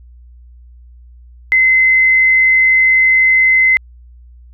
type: tone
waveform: sine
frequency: 2054 Hz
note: C7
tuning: 33 cents flat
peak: -7 dBFS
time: 1.52-3.77 s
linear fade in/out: 0 ms
effects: added 60 Hz sine -37 dBFS peak until 4.53 s